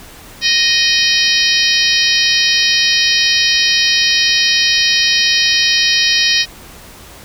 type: harmonic tone with a mistuned harmonic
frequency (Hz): 621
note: D#5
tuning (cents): -3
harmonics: 3 / 4 / 5 / 6 / 7 / 8 / 9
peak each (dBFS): -18 / -18 / -18 / -18 / -18 / -18 / -18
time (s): 0.41-6.46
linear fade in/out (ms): 50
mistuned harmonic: 6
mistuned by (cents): +46
effects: pink hiss -37 dBFS RMS until 7.24 s